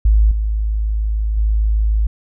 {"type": "tone with level steps", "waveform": "sine", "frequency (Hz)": 53.3, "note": "G#1", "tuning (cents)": 46, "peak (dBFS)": [-8, -15, -12], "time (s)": [0.05, 2.07], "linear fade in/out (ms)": 5, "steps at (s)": [0.31, 1.37], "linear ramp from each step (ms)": 5, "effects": []}